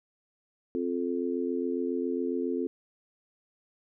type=harmonic tone; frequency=87.31 Hz; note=F2; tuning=in tune; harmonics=3 / 4 / 5; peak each=-31 / -32 / -33 dBFS; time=0.75-2.67 s; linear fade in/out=0 ms; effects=none